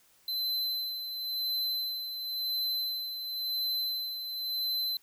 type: tone with tremolo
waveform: square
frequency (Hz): 4056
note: B7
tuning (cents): +45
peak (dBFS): -29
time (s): 0.28-4.97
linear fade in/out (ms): 2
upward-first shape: sine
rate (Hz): 0.95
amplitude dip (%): 55
effects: white hiss -64 dBFS RMS until 5.02 s

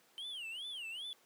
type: tone with vibrato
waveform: triangle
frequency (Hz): 3044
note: F#7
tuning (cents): +48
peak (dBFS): -40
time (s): 0.18-1.13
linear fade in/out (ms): 0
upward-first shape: sine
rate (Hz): 2.5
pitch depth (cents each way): 250
effects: pink hiss -67 dBFS RMS until 1.25 s + high-pass 300 Hz 12 dB/octave

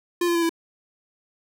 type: tone with pitch steps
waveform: square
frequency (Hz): 349.2 / 343.4 / 337.7 / 332.1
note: F4 / F4 / E4 / E4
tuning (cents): 0 / -29 / +42 / +13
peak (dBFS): -20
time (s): 0.21-0.494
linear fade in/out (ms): 5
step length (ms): 71
effects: none

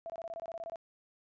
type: tone bursts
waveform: sine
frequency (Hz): 667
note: E5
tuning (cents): +20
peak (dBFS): -38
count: 12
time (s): 0.06-0.758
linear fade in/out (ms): 0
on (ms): 38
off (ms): 22
effects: resampled to 16000 Hz

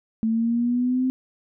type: linear sweep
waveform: sine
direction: up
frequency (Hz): 220.9 to 260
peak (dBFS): -19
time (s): 0.23-1.1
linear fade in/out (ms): 0
effects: none

